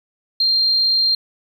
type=tone; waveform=triangle; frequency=4186 Hz; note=C8; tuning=in tune; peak=-10 dBFS; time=0.4-1.15 s; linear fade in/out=5 ms; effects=tanh soft clip ceiling -12 dBFS